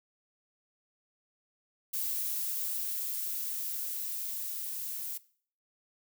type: noise with level ramp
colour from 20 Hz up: violet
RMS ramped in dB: -33 to -38 dBFS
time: 1.93-5.18 s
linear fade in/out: 10 ms
effects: noise-tail reverb RT60 0.5 s tail -19 dB re dry